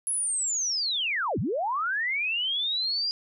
sine linear two-way sweep, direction down then up, 10660 to 83.4 to 4888 Hz, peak -25 dBFS, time 0.07-3.11 s, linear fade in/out 0 ms, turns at 1.39 s, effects none

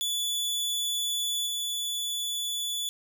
sawtooth tone with level steps, 3452 Hz, A7, 34 cents flat, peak -24 / -26 dBFS, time 0.01-2.89 s, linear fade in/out 0 ms, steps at 1.46 s, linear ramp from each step 10 ms, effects none

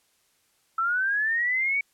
sine linear sweep, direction up, 1310 to 2273 Hz, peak -22 dBFS, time 0.78-1.81 s, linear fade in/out 5 ms, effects white hiss -67 dBFS RMS until 1.93 s + low-pass 12000 Hz 12 dB/octave

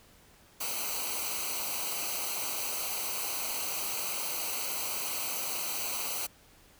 white noise with comb filter, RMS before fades -34 dBFS, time 0.6-6.27 s, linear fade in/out 10 ms, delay 0.57 ms, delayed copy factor -0.8, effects pink hiss -59 dBFS RMS until 6.79 s

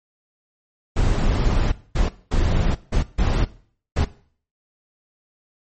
brown noise bursts at uneven times, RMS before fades -18 dBFS, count 6, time 0.96-1.72 / 1.95-2.09 / 2.31-2.75 / 2.92-3.03 / 3.18-3.45 / 3.96-4.05 s, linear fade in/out 10 ms, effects noise-tail reverb RT60 0.5 s tail -18 dB re dry + MP3 32 kbps

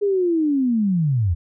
sine linear sweep, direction down, 415.3 to 77.6 Hz, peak -16 dBFS, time 0.01-1.35 s, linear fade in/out 20 ms, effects none

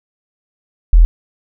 sine tone, 41.35 Hz, E1, 6 cents sharp, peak -3 dBFS, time 0.93-1.05 s, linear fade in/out 0 ms, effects none

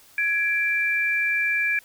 sine tone pair together, 1670.4 / 2349 Hz, G#6 / D7, +10 / 0 cents, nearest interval tritone, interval 590 cents, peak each -24 / -22 dBFS, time 0.18-1.79 s, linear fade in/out 2 ms, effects white hiss -53 dBFS RMS until 1.84 s

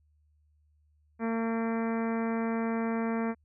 harmonic tone with a mistuned harmonic, 227.3 Hz, A#3, 43 cents flat, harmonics 1 / 2 / 3 / 4 / 5 / 6 / 7 / 8 / 9 / 10, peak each -29 / -35 / -39 / -41 / -43 / -45 / -46 / -47 / -48 / -49 dBFS, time 1.19-3.35 s, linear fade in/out 50 ms, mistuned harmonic 10, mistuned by +43 cents, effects added 75 Hz sine -64 dBFS peak until 3.44 s

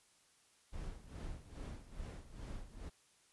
brown noise with tremolo, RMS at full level -44 dBFS, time 0.72-2.9 s, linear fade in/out 20 ms, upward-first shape sine, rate 2.4 Hz, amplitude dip 80%, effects white hiss -70 dBFS RMS until 3.32 s + resampled to 24000 Hz

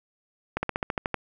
slowing click train, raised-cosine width 0.5 ms, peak -11 dBFS, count 9, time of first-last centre 0.57-1.143 s, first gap 60 ms, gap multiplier 1.05, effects none

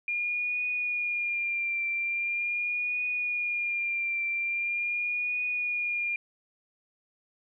sine tone with vibrato, 2411 Hz, D7, 45 cents sharp, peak -27 dBFS, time 0.08-6.16 s, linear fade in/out 2 ms, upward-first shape triangle, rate 0.42 Hz, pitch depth 42 cents each way, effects none

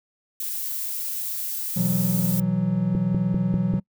violet noise, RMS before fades -29 dBFS, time 0.4-2.4 s, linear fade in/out 2 ms
triangle chord, B suspended fourth, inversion none, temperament just, 123.47 / 164.63 / 185.21 Hz, B2 / E3 / F#3, 0 / -2 / +2 cents, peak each -26 / -24 / -20 dBFS, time 1.76-3.8 s, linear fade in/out 10 ms
click train, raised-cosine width 3 ms, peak -14 dBFS, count 5, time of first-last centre 2.95-3.739 s, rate 5.07 Hz
effects noise-tail reverb RT60 0.1 s tail -25 dB re dry

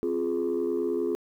sine chord, F minor, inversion second, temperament just, 261.9 / 349.2 / 419.1 Hz, C4 / F4 / Ab4, +2 / 0 / +16 cents, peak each -31 / -27 / -27 dBFS, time 0.03-1.15 s, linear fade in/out 0 ms, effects tanh soft clip ceiling -20 dBFS + 10-bit

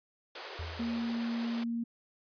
pink high-pass noise, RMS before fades -43 dBFS, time 0.35-1.64 s, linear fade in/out 5 ms, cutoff 360 Hz, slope 48 dB/octave
sine tone with exponential decay, 82.41 Hz, E2, in tune, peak -35 dBFS, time 0.59-1.38 s, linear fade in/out 5 ms, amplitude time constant 170 ms
sine tone, 233.1 Hz, A#3, in tune, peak -31 dBFS, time 0.79-1.84 s, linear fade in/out 10 ms
effects resampled to 11025 Hz

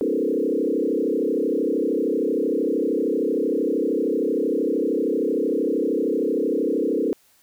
sine tone with frequency modulation, 370.3 Hz, F#4, 1 cent sharp, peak -19 dBFS, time 0.01-7.13 s, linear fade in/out 0 ms, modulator 33 Hz, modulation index 3.5, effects white hiss -59 dBFS RMS until 7.42 s

